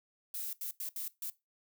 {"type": "noise bursts at uneven times", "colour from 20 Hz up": "violet", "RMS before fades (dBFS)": -39, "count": 5, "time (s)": [[0.34, 0.53], [0.61, 0.71], [0.8, 0.89], [0.96, 1.08], [1.22, 1.3]], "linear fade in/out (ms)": 2, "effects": ["noise-tail reverb RT60 0.2 s tail -18 dB re dry"]}